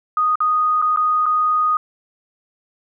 sine tone with dropouts, 1241 Hz, D#6, 5 cents flat, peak -14 dBFS, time 0.17-1.77 s, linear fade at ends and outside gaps 2 ms, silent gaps 0.356-0.404 / 0.817-0.823 / 0.962-0.972 / 1.258-1.263 s, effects none

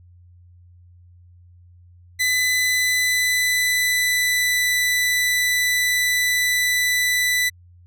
sawtooth tone with pitch glide, 2004 to 1985.6 Hz, B6 to B6, +25 to +9 cents, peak -14 dBFS, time 2.19-7.5 s, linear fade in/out 20 ms, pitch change -16 cents, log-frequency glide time 2.53-4.7 s, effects added 88 Hz sine -46 dBFS peak until 7.86 s

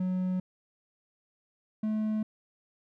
triangle tone pair in turn, 184.2 / 215.7 Hz, F#3 / A3, -7 / -34 cents, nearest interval minor third, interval 273 cents, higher second, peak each -25 dBFS, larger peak neither, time 0-0.4 / 1.83-2.23 s, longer neither, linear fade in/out 5 ms, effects none

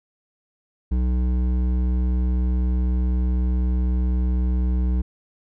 triangle tone with hard clipping, 62 Hz, B1, 7 cents sharp, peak -20 dBFS, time 0.91-5.02 s, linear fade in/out 10 ms, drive 14 dB, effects none

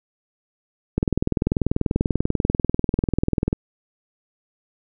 click train, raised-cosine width 3 ms, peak -6 dBFS, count 53, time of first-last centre 0.98-3.529 s, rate 20.4 Hz, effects none

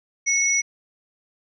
sine tone pair together, 2190 / 5838 Hz, C#7 / F#8, -22 / -24 cents, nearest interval octave + perfect fourth, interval 1698 cents, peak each -21 / -20 dBFS, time 0.26-0.62 s, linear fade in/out 20 ms, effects none

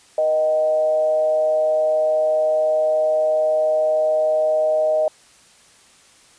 sine tone with frequency modulation, 622.3 Hz, D#5, in tune, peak -15 dBFS, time 0.18-5.08 s, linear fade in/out 2 ms, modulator 147 Hz, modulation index 0.39, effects white hiss -51 dBFS RMS until 6.38 s + resampled to 22050 Hz

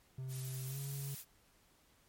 triangle tone with pitch glide, 130.81 to 138.59 Hz, C3 to C#3, 0 to 0 cents, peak -38 dBFS, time 0.18-1.15 s, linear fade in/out 5 ms, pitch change +100 cents, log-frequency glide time 0.67-0.78 s
blue noise, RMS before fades -47 dBFS, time 0.28-1.25 s, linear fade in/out 50 ms
effects pink hiss -69 dBFS RMS until 2.08 s + MP3 64 kbps

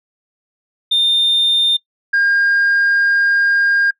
sine tone pair in turn, 3620 / 1612.5 Hz, A7 / G6, +48 / +48 cents, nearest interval octave + major second, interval 1400 cents, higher first, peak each -9 dBFS, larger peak neither, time 0.91-1.77 / 2.13-3.91 s, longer second, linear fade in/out 10 ms, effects noise-tail reverb RT60 0.1 s tail -22 dB re dry + tanh soft clip ceiling -9 dBFS

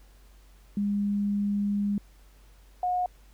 sine tone pair in turn, 203.4 / 723.5 Hz, G#3 / F#5, -36 / -39 cents, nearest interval octave + minor seventh, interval 2197 cents, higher second, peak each -24 dBFS, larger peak neither, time 0.77-1.98 / 2.83-3.06 s, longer first, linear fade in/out 2 ms, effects added 48 Hz sine -52 dBFS peak until 3.33 s + pink hiss -62 dBFS RMS until 3.33 s

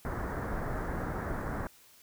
pink low-pass noise, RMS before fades -35 dBFS, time 0.05-1.67 s, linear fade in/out 0 ms, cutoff 1800 Hz, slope 48 dB/octave, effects white hiss -59 dBFS RMS until 2.02 s

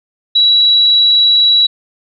sine tone, 3908 Hz, B7, 19 cents flat, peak -6 dBFS, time 0.35-1.67 s, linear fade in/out 10 ms, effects none

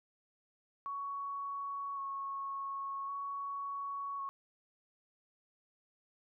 sine tone with vibrato, 1108.7 Hz, C#6, in tune, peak -37 dBFS, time 0.86-4.29 s, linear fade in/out 0 ms, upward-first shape square, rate 0.45 Hz, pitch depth 13 cents each way, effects none

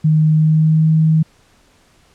sine tone with pitch glide, 155.56 to 158.37 Hz, D#3 to D#3, 0 to +31 cents, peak -9 dBFS, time 0.04-1.23 s, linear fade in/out 10 ms, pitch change +31 cents, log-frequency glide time 0.31-0.9 s, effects pink hiss -53 dBFS RMS until 2.14 s + low-pass 9000 Hz 12 dB/octave

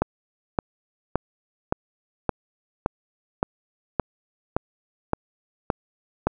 click train, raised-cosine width 1 ms, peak -6 dBFS, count 12, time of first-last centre 0.02-6.27 s, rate 1.76 Hz, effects none

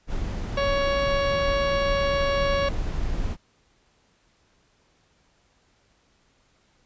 brown noise, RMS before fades -28 dBFS, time 0.07-3.37 s, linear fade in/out 50 ms
harmonic tone, 559 Hz, C#5, 14 cents sharp, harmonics 1 / 2 / 3 / 4 / 5 / 6 / 7 / 8 / 10, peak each -23 / -29 / -33 / -35 / -37 / -39 / -40 / -41 / -43 dBFS, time 0.57-2.69 s, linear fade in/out 5 ms
effects pink hiss -64 dBFS RMS until 6.85 s + resampled to 16000 Hz

